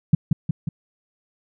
sine tone with echo, 155.56 Hz, D#3, in tune, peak -8 dBFS, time 0.13-0.15 s, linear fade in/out 5 ms, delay 180 ms, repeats 3, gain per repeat -4 dB, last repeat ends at 0.69 s, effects none

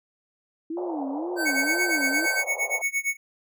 sine tone with vibrato, 311.1 Hz, D#4, in tune, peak -28 dBFS, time 0.7-2.26 s, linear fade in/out 5 ms, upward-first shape sine, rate 2 Hz, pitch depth 250 cents each way
pink band-pass noise, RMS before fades -35 dBFS, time 0.77-2.82 s, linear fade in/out 2 ms, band 500 to 900 Hz, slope 48 dB/octave
square tone, 1542 Hz, G6, 29 cents flat, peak -26 dBFS, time 1.36-2.44 s, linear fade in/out 50 ms
square tone with tremolo, 2217 Hz, C#7, in tune, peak -22 dBFS, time 1.45-3.17 s, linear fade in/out 20 ms, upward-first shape sine, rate 8.7 Hz, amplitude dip 95%
effects none

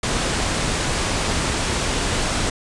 pink low-pass noise, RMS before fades -22 dBFS, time 0.03-2.5 s, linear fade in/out 5 ms, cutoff 9600 Hz, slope 48 dB/octave, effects resampled to 24000 Hz

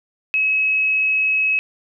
sine tone, 2566 Hz, E7, 47 cents flat, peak -15 dBFS, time 0.34-1.59 s, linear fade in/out 0 ms, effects none

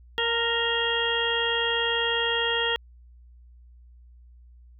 harmonic tone with a mistuned harmonic, 466.2 Hz, A#4, in tune, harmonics 1 / 2 / 3 / 4 / 6 / 7, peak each -29 / -32 / -33 / -29 / -30 / -28 dBFS, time 0.18-2.76 s, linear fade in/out 0 ms, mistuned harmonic 2, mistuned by -26 cents, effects added 60 Hz sine -48 dBFS peak until 4.79 s

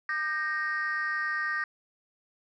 sine chord, G minor, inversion second, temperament equal with one note detuned, 1204.9 / 1568 / 1864.7 Hz, D6 / G6 / Bb6, +44 / 0 / 0 cents, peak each -33 / -31 / -29 dBFS, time 0.09-1.64 s, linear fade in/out 2 ms, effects tanh soft clip ceiling -23 dBFS

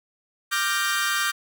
sawtooth chord, G minor seventh, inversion second, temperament equal with one note detuned, 1181.5 / 1396.9 / 1568 / 1864.7 Hz, D6 / F6 / G6 / Bb6, +10 / 0 / 0 / 0 cents, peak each -24 / -26 / -22 / -26 dBFS, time 0.51-1.32 s, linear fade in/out 20 ms, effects none

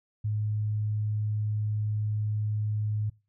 sine tone, 106.2 Hz, G#2, 39 cents sharp, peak -26 dBFS, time 0.24-3.1 s, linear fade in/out 10 ms, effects noise-tail reverb RT60 0.3 s tail -22 dB re dry

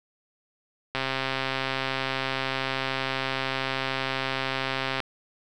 click train, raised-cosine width 0.3 ms, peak -11 dBFS, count 540, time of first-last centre 0.95-5.003 s, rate 133 Hz, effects none

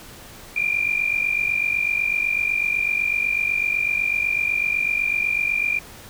sine tone pair together, 2368 / 2416 Hz, D7 / D7, +14 / +48 cents, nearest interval unison, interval 34 cents, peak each -22 dBFS, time 0.56-5.79 s, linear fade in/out 5 ms, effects pink hiss -42 dBFS RMS until 6.09 s

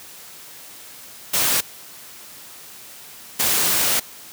white noise bursts at uneven times, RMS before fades -19 dBFS, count 2, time 1.33-1.61 / 3.39-4 s, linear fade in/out 10 ms, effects white hiss -41 dBFS RMS until 4.32 s + high-pass 80 Hz 12 dB/octave

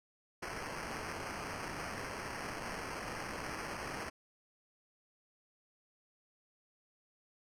white noise with sample-and-hold, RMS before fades -42 dBFS, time 0.42-4.1 s, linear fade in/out 10 ms, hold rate 3675 Hz, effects low-pass 10000 Hz 12 dB/octave

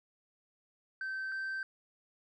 sine tone pair in turn, 1548 / 1555.9 Hz, G6 / G6, -22 / -13 cents, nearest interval unison, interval 9 cents, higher second, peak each -33 / -32 dBFS, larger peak second, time 1.01-1.32 / 1.32-1.63 s, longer neither, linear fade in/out 2 ms, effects tanh soft clip ceiling -34 dBFS

